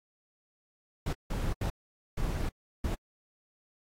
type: noise bursts at uneven times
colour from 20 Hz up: brown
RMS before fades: -31 dBFS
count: 5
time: 1.06-1.13 / 1.3-1.53 / 1.61-1.7 / 2.17-2.49 / 2.84-2.95 s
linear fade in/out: 5 ms
effects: AAC 48 kbps